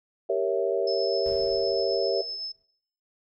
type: chord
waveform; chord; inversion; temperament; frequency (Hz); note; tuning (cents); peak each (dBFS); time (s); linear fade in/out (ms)
sine; G diminished seventh; none; equal; 392 / 466.2 / 554.4 / 659.3; G4 / Bb4 / Db5 / Fb5; 0 / 0 / 0 / 0; -28; 0.29-2.22; 10
type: tone with tremolo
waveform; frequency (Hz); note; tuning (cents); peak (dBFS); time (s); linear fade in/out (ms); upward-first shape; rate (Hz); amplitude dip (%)
sine; 5230; E8; -15; -30; 0.87-2.52; 5; sine; 7.8; 30
type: noise with exponential decay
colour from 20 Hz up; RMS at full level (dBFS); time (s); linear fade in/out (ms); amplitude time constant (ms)
brown; -39; 1.26-2.64; 0; 300
effects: noise-tail reverb RT60 0.6 s tail -17 dB re dry